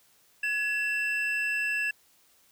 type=tone pair together; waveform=triangle; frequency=1688.3 / 2680 Hz; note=G#6 / E7; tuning=+28 / +28 cents; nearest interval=minor sixth; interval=800 cents; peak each=-28 / -27 dBFS; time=0.43-1.91 s; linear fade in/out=5 ms; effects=white hiss -63 dBFS RMS until 2.51 s